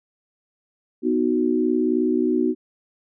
sine chord, B major, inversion none, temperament equal with one note detuned, 247.9 / 311.1 / 370 Hz, B3 / D#4 / F#4, +7 / 0 / 0 cents, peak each -22 dBFS, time 1.02-2.55 s, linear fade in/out 50 ms, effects none

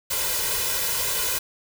white noise with comb filter, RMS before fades -25 dBFS, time 0.1-1.39 s, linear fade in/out 10 ms, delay 2 ms, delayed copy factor +0.9, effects none

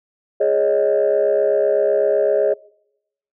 sine chord, Ab suspended fourth, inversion none, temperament equal, 415.3 / 554.4 / 622.3 Hz, Ab4 / Db5 / Eb5, 0 / 0 / 0 cents, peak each -17 dBFS, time 0.4-2.54 s, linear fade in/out 10 ms, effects noise-tail reverb RT60 0.8 s tail -24 dB re dry + tanh soft clip ceiling -8 dBFS

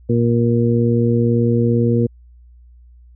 harmonic tone, 117.9 Hz, A#2, 20 cents sharp, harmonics 1 / 2 / 3 / 4, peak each -16 / -17 / -22 / -20 dBFS, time 0.09-2.07 s, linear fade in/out 10 ms, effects added 60 Hz sine -42 dBFS peak until 3.15 s

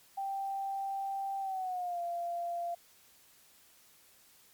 sine tone with pitch glide, 784 to 690.4 Hz, G5 to F5, 0 to -20 cents, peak -33 dBFS, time 0.17-2.75 s, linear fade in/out 10 ms, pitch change -220 cents, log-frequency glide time 1.4-2.01 s, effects white hiss -62 dBFS RMS until 4.53 s + MP3 96 kbps

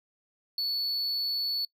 triangle tone, 4435 Hz, C#8, in tune, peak -26 dBFS, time 0.58-1.65 s, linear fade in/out 2 ms, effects noise-tail reverb RT60 0.1 s tail -25 dB re dry

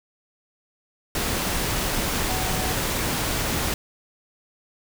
sine tone in noise, 748 Hz, F#5, 19 cents sharp, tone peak -33 dBFS, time 2.29-2.73 s, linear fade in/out 2 ms, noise pink, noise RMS -25 dBFS, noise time 1.15-3.74 s, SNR -11 dB, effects none

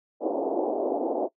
pink band-pass noise, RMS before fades -27 dBFS, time 0.2-1.29 s, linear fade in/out 50 ms, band 280 to 790 Hz, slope 48 dB/octave, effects noise-tail reverb RT60 0.1 s tail -21 dB re dry

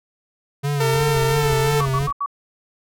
square tone with vibrato, 138.59 Hz, C#3, in tune, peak -20 dBFS, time 0.63-2.08 s, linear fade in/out 20 ms, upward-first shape sine, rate 2.9 Hz, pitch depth 80 cents each way
sawtooth tone with pitch glide, 452.6 to 443.3 Hz, A4 to A4, +49 to +13 cents, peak -15 dBFS, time 0.8-1.81 s, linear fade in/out 5 ms, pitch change -36 cents, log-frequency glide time 1.36-1.44 s
brown noise with tremolo, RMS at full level -29 dBFS, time 0.93-2.12 s, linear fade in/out 10 ms, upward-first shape square, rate 14 Hz, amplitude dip 80%
sine tone bursts, 1134 Hz, C#6, 39 cents sharp, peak -20 dBFS, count 4, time 1.8-2.261 s, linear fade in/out 5 ms, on 56 ms, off 79 ms
effects none

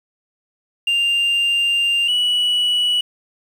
sine tone pair in turn, 2794 / 2942 Hz, F7 / F#7, 0 / -11 cents, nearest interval minor second, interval 89 cents, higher second, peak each -12 / -12 dBFS, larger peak neither, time 0.87-2.08 / 2.08-3.01 s, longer first, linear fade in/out 5 ms, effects tanh soft clip ceiling -14 dBFS + 7-bit

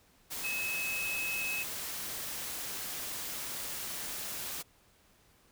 sine tone in noise, 2579 Hz, E7, 39 cents flat, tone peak -33 dBFS, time 0.43-1.64 s, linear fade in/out 20 ms, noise white, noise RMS -39 dBFS, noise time 0.3-4.63 s, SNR +3 dB, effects pink hiss -65 dBFS RMS until 5.51 s

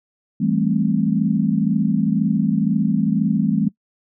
sine chord, A minor seventh, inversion second, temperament just, 165 / 198 / 220 / 264 Hz, E3 / G3 / A3 / C4, +2 / +18 / 0 / +16 cents, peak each -22 / -20 / -20 / -24 dBFS, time 0.4-3.69 s, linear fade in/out 10 ms, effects noise-tail reverb RT60 0.1 s tail -22 dB re dry

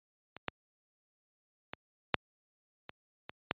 clicks, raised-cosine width 0.3 ms, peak -28 / -15 / -22 / -7 / -26 / -25 / -12 dBFS, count 7, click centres 0.366 / 0.483 / 1.735 / 2.143 / 2.894 / 3.295 / 3.511 s, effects high-pass 80 Hz 12 dB/octave + resampled to 8000 Hz

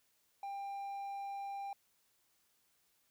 triangle tone, 795 Hz, G5, 24 cents sharp, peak -38 dBFS, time 0.43-1.73 s, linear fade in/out 2 ms, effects white hiss -75 dBFS RMS until 3.1 s

